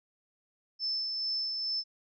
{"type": "tone with tremolo", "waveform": "sine", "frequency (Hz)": 5274, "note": "E8", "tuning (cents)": 0, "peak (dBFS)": -29, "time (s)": [0.79, 1.84], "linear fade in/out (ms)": 50, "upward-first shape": "sine", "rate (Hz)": 2.3, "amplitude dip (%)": 30, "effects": []}